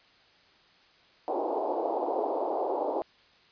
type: band-pass noise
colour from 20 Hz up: white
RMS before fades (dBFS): -30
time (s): 1.28-3.02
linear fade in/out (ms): 0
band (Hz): 310 to 880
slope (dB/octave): 48
effects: white hiss -60 dBFS RMS until 3.51 s + resampled to 11025 Hz